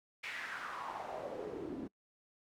pink noise with band-pass filter sweep, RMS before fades -43 dBFS, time 0.23-1.88 s, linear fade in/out 10 ms, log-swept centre 2300 to 250 Hz, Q 3.3, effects noise-tail reverb RT60 0.1 s tail -25 dB re dry

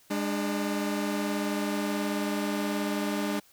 sawtooth tone pair together, 204.8 / 297.9 Hz, G#3 / D4, -24 / +25 cents, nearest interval tritone, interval 649 cents, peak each -26 / -27 dBFS, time 0.1-3.4 s, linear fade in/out 10 ms, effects white hiss -60 dBFS RMS until 3.52 s

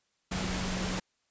sine tone in noise, 185 Hz, F#3, in tune, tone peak -34 dBFS, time 0.31-1 s, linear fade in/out 10 ms, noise pink, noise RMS -34 dBFS, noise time 0.31-1 s, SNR -3 dB, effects white hiss -75 dBFS RMS until 1.3 s + resampled to 16000 Hz

